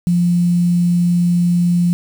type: tone with quantisation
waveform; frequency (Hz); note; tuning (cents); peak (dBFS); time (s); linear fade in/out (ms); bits
sine; 174.61; F3; 0; -11; 0.07-1.93; 0; 6
effects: none